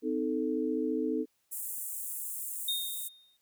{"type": "chord", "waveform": "sine", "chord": "A diminished", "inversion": "first", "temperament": "equal with one note detuned", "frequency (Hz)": [256.5, 311.1, 440], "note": ["C4", "Eb4", "A4"], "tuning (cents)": [-34, 0, 0], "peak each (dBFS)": [-33, -32, -33], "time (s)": [0.02, 1.26], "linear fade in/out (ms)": 50}
{"type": "high-pass noise", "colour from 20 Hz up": "pink", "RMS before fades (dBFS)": -38, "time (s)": [1.51, 3.09], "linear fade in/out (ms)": 20, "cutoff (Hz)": 7900, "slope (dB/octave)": 48}
{"type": "tone with exponential decay", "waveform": "triangle", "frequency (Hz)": 3688, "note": "A#7", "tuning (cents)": -19, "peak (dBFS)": -26, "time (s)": [2.68, 3.37], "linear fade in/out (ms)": 5, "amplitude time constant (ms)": 150}
{"effects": ["white hiss -75 dBFS RMS until 3.41 s"]}